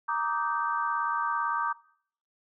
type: chord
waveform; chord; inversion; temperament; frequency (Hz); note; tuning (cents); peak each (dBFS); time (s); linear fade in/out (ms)
sine; Eb major seventh; second; just; 933.4 / 1166.7 / 1244.5 / 1555.6; Bb5 / D6 / Eb6 / G6; +2 / -12 / 0 / -14; -31 / -30 / -35 / -34; 0.08-1.73; 10
effects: noise-tail reverb RT60 0.6 s tail -21 dB re dry